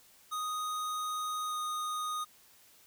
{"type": "tone with pitch glide", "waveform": "square", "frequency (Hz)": [1244.5, 1237.3], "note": ["D#6", "D#6"], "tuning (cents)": [0, -10], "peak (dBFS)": -34, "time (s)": [0.31, 2.25], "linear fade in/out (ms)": 20, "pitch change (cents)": -10, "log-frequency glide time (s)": [1.47, 1.53], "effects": ["white hiss -61 dBFS RMS until 2.86 s"]}